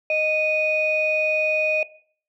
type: tone pair together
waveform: sine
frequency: 620 / 2480 Hz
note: D#5 / D#7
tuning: -6 / -6 cents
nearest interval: 2 octaves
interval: 2400 cents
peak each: -21 dBFS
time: 0.1-1.83 s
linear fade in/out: 2 ms
effects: noise-tail reverb RT60 0.5 s tail -18 dB re dry + tanh soft clip ceiling -11 dBFS